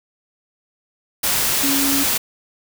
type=tone in noise; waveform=sine; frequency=276.8 Hz; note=C#4; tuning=2 cents flat; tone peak=-20 dBFS; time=1.63-2.04 s; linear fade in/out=10 ms; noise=white; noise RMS=-19 dBFS; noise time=1.23-2.18 s; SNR=-4 dB; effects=none